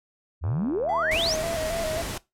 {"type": "exponential sweep", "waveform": "sine", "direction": "up", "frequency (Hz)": [73.42, 6980], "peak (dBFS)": -23, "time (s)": [0.41, 1.37], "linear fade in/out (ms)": 50}
{"type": "click train", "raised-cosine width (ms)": 1, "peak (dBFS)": -25, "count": 87, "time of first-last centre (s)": [0.44, 1.544], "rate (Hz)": 77.9}
{"type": "tone with vibrato", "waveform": "triangle", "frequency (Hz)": 649, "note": "E5", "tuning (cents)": -27, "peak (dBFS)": -25, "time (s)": [0.89, 2.02], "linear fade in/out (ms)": 2, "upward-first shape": "square", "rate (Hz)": 3.7, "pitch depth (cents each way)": 51}
{"type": "noise", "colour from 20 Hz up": "pink", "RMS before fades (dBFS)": -32, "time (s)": [1.11, 2.18], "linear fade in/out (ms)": 5}
{"effects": ["noise-tail reverb RT60 0.2 s tail -20 dB re dry", "low-pass 12000 Hz 12 dB/octave"]}